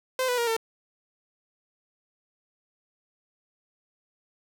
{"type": "tone with pitch steps", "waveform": "sawtooth", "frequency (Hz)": [516, 493.3, 471.5, 450.8], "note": ["C5", "B4", "A#4", "A4"], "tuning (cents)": [-24, -2, 20, 42], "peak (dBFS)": -20, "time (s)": [0.19, 0.566], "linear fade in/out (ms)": 2, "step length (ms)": 94, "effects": []}